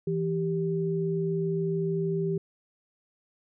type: tone pair together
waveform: sine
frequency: 164.81 / 392 Hz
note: E3 / G4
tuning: 0 / 0 cents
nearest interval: octave + minor third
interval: 1500 cents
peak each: -28 dBFS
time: 0.07-2.38 s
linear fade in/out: 5 ms
effects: none